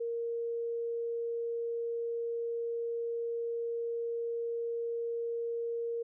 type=tone; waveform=sine; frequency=466.2 Hz; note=A#4; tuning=in tune; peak=-32 dBFS; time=0-6.03 s; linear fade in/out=10 ms; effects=none